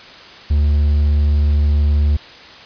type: tone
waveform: triangle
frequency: 73.42 Hz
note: D2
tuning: in tune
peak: -9 dBFS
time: 0.5-2.17 s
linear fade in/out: 10 ms
effects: white hiss -38 dBFS RMS until 2.65 s + resampled to 11025 Hz